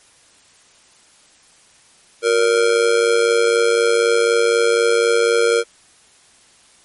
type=tone with amplitude modulation; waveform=square; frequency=466.2 Hz; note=A#4; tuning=in tune; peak=-10 dBFS; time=2.22-5.64 s; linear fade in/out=50 ms; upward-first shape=sine; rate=104 Hz; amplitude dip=75%; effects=white hiss -51 dBFS RMS until 6.84 s + MP3 48 kbps